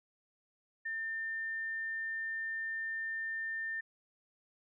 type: tone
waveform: sine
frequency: 1800 Hz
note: A6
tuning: 39 cents sharp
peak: -35 dBFS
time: 0.85-3.81 s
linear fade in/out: 10 ms
effects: none